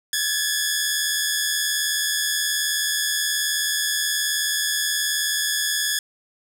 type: tone pair together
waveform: 10% pulse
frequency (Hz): 1661.2 / 1740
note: G#6 / A6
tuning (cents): 0 / -20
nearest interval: minor second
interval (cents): 80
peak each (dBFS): -15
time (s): 0.13-5.99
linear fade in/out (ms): 2
effects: none